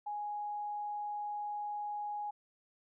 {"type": "tone", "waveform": "sine", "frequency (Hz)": 830.6, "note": "G#5", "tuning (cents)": 0, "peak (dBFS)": -36, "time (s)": [0.06, 2.31], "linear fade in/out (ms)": 10, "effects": []}